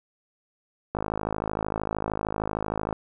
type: click train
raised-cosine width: 1 ms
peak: -13 dBFS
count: 106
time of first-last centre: 0.95-2.927 s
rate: 53.1 Hz
effects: none